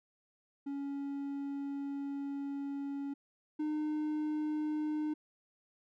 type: tone pair in turn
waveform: triangle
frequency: 280 / 304.4 Hz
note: C#4 / D#4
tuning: +18 / -38 cents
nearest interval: minor second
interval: 144 cents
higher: second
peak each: -34 / -30 dBFS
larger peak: second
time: 0.66-3.14 / 3.59-5.14 s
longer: first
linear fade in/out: 10 ms
effects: none